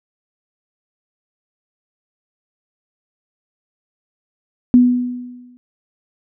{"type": "tone with exponential decay", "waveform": "sine", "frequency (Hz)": 246.9, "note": "B3", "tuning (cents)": 0, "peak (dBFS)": -4, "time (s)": [4.74, 5.57], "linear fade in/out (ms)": 0, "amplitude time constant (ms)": 180, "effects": []}